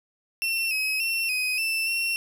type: tone with pitch steps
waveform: 35% pulse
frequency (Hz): 2706 / 2551 / 2710 / 2510 / 2662 / 2721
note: E7 / D#7 / E7 / D#7 / E7 / F7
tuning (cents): +45 / +43 / +47 / +15 / +16 / -46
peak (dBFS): -22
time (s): 0.42-2.16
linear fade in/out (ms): 0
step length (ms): 290
effects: none